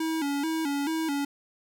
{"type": "tone with vibrato", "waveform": "square", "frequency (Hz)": 301.6, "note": "D4", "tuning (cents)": 46, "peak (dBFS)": -27, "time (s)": [0, 1.25], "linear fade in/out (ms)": 5, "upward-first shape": "square", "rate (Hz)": 2.3, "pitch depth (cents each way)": 110, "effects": []}